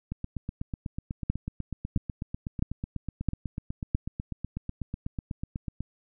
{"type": "two click trains", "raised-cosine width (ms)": 5, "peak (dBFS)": [-12, -20], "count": [5, 47], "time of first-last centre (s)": [[1.3, 3.949], [0.12, 5.806]], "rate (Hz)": [1.51, 8.09], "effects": []}